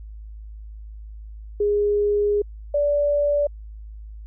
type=tone pair in turn; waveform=sine; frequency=412.4 / 580.5 Hz; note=G#4 / D5; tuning=-12 / -20 cents; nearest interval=tritone; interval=592 cents; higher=second; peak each=-17 dBFS; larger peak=neither; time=1.6-2.42 / 2.74-3.47 s; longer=first; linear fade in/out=5 ms; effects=added 53 Hz sine -35 dBFS peak until 4.26 s